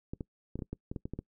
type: clicks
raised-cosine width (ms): 3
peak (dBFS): -24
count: 11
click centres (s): 0.135 / 0.208 / 0.556 / 0.591 / 0.622 / 0.73 / 0.915 / 0.962 / 1.055 / 1.136 / 1.19
effects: noise-tail reverb RT60 0.1 s tail -23 dB re dry